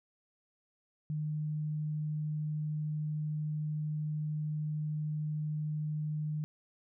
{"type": "tone", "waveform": "sine", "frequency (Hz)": 152.2, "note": "D#3", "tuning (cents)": -38, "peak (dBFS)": -32, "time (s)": [1.1, 6.44], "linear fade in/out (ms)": 0, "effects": []}